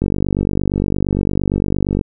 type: click train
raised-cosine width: 3 ms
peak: -4 dBFS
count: 98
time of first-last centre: 0.02-2.012 s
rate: 48.7 Hz
effects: none